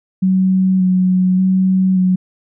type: tone with vibrato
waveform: sine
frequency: 186.1 Hz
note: F#3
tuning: 10 cents sharp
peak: -10 dBFS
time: 0.22-2.16 s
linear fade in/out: 10 ms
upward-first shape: square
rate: 0.86 Hz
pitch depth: 16 cents each way
effects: none